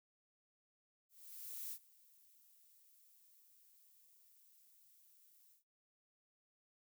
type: noise with ADSR envelope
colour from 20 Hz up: violet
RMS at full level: -45 dBFS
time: 1.09-5.64 s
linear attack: 630 ms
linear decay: 63 ms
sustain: -23 dB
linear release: 120 ms
effects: noise-tail reverb RT60 0.2 s tail -21 dB re dry

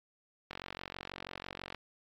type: click train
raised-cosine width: 0.3 ms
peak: -24 dBFS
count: 58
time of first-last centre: 0.51-1.746 s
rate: 46.1 Hz
effects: AAC 64 kbps

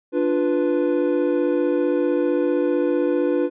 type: chord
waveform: triangle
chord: B diminished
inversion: first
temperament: equal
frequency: 293.7 / 349.2 / 493.9 Hz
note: D4 / F4 / B4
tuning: 0 / 0 / 0 cents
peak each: -20 dBFS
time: 0.12-3.5 s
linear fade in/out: 50 ms
effects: resampled to 8000 Hz

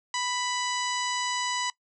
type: harmonic tone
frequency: 990 Hz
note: B5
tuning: 4 cents sharp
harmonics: 1 / 2 / 3 / 4 / 5 / 6 / 7 / 8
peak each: -31 / -34 / -36 / -37 / -38 / -39 / -39 / -40 dBFS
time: 0.14-1.7 s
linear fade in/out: 2 ms
effects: noise-tail reverb RT60 0.1 s tail -21 dB re dry

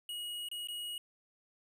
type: tone with dropouts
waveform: square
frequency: 2897 Hz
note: F#7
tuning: 37 cents flat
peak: -39 dBFS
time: 0.09-0.98 s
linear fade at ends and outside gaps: 2 ms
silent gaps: 0.487-0.514 / 0.673-0.685 s
effects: none

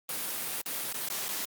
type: noise with dropouts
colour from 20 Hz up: white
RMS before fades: -34 dBFS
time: 0.09-1.45 s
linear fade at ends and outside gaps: 2 ms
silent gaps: 0.616-0.659 / 0.927-0.941 / 1.087-1.1 / 1.284-1.288 s
effects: high-pass 150 Hz 12 dB/octave + Opus 32 kbps

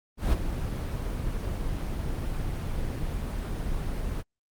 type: noise with ADSR envelope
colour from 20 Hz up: brown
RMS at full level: -21 dBFS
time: 0.17-4.23 s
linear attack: 160 ms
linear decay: 18 ms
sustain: -9 dB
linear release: 30 ms
effects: Opus 24 kbps

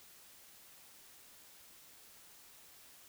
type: silence
effects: white hiss -59 dBFS RMS until 3.08 s

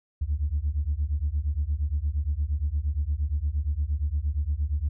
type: beating tone pair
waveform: sine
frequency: 69.3 / 77.9 Hz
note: C#2 / D#2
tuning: 0 / +3 cents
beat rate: 8.6 Hz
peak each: -26 dBFS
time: 0.21-4.89 s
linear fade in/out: 10 ms
effects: tanh soft clip ceiling -18 dBFS

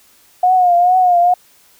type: tone with vibrato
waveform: sine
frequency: 719 Hz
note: F#5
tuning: 50 cents flat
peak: -8 dBFS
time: 0.43-1.34 s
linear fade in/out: 5 ms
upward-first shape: triangle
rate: 2.3 Hz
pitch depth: 71 cents each way
effects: white hiss -50 dBFS RMS until 1.79 s

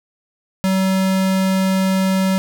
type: tone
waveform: square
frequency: 190 Hz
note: F#3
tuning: 46 cents sharp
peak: -15 dBFS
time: 0.64-2.38 s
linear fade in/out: 0 ms
effects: none

